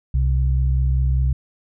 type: tone pair together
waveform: sine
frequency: 65.05 / 130.1 Hz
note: C2 / C3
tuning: -9 / -9 cents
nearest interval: octave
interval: 1200 cents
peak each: -16 / -22 dBFS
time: 0.14-1.33 s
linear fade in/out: 5 ms
effects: none